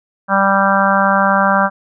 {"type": "harmonic tone", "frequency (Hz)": 196, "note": "G3", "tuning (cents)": 0, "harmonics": [1, 3, 4, 5, 6, 7, 8], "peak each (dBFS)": [-18, -18, -18, -18, -18, -18, -18], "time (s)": [0.28, 1.7], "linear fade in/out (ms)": 50, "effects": []}